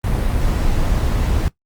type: noise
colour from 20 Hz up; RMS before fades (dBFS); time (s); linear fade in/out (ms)
brown; -17; 0.04-1.48; 0
effects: noise-tail reverb RT60 0.1 s tail -17 dB re dry + Opus 32 kbps